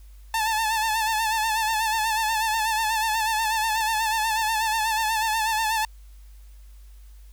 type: tone with vibrato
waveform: sawtooth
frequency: 880 Hz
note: A5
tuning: in tune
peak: -18 dBFS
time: 0.34-5.85 s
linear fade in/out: 2 ms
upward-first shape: sine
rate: 8.2 Hz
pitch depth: 57 cents each way
effects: added 50 Hz sine -43 dBFS peak until 7.32 s + white hiss -61 dBFS RMS until 7.32 s